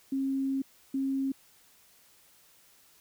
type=tone bursts at uneven times; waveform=sine; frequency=270 Hz; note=C#4; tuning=45 cents flat; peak=-27 dBFS; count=2; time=0.12-0.62 / 0.94-1.32 s; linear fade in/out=5 ms; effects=white hiss -61 dBFS RMS until 3 s